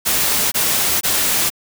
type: noise bursts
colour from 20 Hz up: white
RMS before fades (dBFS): -17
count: 3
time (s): 0.05-1.502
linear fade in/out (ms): 20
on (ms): 470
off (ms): 21
effects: none